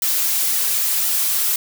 blue noise with flanger, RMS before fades -19 dBFS, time 0.02-1.56 s, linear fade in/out 2 ms, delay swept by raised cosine 1.8 to 6.5 ms, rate 1.9 Hz, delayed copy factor -0.85, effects none

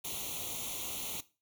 white noise with comb filter, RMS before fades -39 dBFS, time 0.04-1.21 s, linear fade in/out 10 ms, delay 0.3 ms, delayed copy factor +0.9, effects noise-tail reverb RT60 0.3 s tail -17 dB re dry

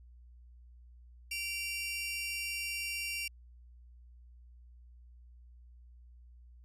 sawtooth tone pair together, 2331 / 2766 Hz, D7 / F7, -14 / -17 cents, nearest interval minor third, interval 297 cents, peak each -36 / -34 dBFS, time 1.31-3.28 s, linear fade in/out 5 ms, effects added 60 Hz sine -53 dBFS peak until 6.64 s + resampled to 32000 Hz

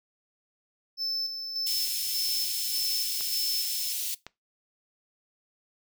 triangle tone with tremolo, 5274 Hz, E8, in tune, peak -27 dBFS, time 0.97-3.94 s, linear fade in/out 50 ms, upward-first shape square, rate 1.7 Hz, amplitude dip 50%
white high-pass noise, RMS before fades -32 dBFS, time 1.66-4.15 s, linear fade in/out 10 ms, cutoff 2900 Hz, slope 24 dB/octave
clicks, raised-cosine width 0.2 ms, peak -22 dBFS, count 2, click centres 3.208 / 4.266 s
effects noise-tail reverb RT60 0.2 s tail -20 dB re dry

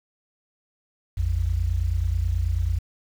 sine tone pair together, 56.76 / 86 Hz, A#1 / F2, -45 / -26 cents, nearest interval perfect fifth, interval 719 cents, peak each -24 / -23 dBFS, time 1.17-2.79 s, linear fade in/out 10 ms, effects 8-bit

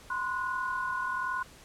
sine tone cluster, 1006 / 1047 / 1462 Hz, B5 / C6 / F#6, +32 / +1 / -21 cents, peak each -38 / -33 / -33 dBFS, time 0.1-1.43 s, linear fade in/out 5 ms, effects pink hiss -53 dBFS RMS until 1.64 s + low-pass 11000 Hz 12 dB/octave

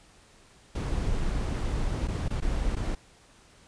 brown noise with dropouts, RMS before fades -28 dBFS, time 0.75-2.95 s, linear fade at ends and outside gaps 5 ms, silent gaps 2.075-2.083 / 2.283-2.304 / 2.403-2.421 / 2.754-2.765 s, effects pink hiss -57 dBFS RMS until 3.67 s + resampled to 22050 Hz

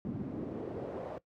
brown noise with band-pass filter sweep, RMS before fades -39 dBFS, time 0.05-1.18 s, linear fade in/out 0 ms, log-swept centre 220 to 650 Hz, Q 2.1, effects noise-tail reverb RT60 0.1 s tail -19 dB re dry + high-pass 80 Hz 12 dB/octave

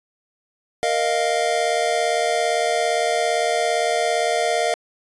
square chord, Bb suspended fourth, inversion none, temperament just, 466.2 / 621.6 / 699.2 Hz, Bb4 / Eb5 / F5, 0 / -2 / +2 cents, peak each -25 / -24 / -22 dBFS, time 0.83-4.74 s, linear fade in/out 0 ms, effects resampled to 24000 Hz

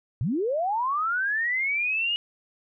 sine linear sweep, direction up, 98 to 2900 Hz, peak -23 dBFS, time 0.21-2.16 s, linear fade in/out 0 ms, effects none

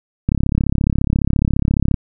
click train, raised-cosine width 5 ms, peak -3 dBFS, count 58, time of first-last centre 0.29-1.942 s, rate 34.5 Hz, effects none

